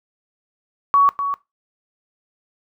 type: tone with echo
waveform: sine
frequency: 1124 Hz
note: C#6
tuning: 24 cents sharp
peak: -10 dBFS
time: 0.94-1.09 s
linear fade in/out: 0 ms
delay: 250 ms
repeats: 1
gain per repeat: -9 dB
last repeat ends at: 1.34 s
effects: noise-tail reverb RT60 0.2 s tail -19 dB re dry